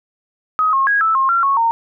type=tone with pitch steps; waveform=sine; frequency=1263 / 1079 / 1648 / 1315 / 1070 / 1369 / 1102 / 919 Hz; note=D#6 / C#6 / G#6 / E6 / C6 / F6 / C#6 / A#5; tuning=+26 / -47 / -14 / -5 / +38 / -35 / -11 / -25 cents; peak=-12 dBFS; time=0.59-1.71 s; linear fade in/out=0 ms; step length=140 ms; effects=none